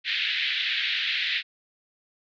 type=band-pass noise; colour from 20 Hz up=white; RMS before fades=-27 dBFS; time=0.04-1.43 s; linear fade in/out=50 ms; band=1700 to 3900 Hz; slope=48 dB/octave; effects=none